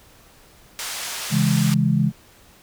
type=band-pass noise; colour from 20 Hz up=white; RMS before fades=-30 dBFS; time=0.79-1.74 s; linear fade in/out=0 ms; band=640 to 8300 Hz; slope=12 dB/octave
type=chord; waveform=sine; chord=C# minor; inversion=none; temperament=equal with one note detuned; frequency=136.6 / 164.81 / 207.7 Hz; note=C#3 / E3 / G#3; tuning=-25 / 0 / 0 cents; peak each=-20 dBFS; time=1.3-2.12 s; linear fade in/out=50 ms
effects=pink hiss -51 dBFS RMS until 2.62 s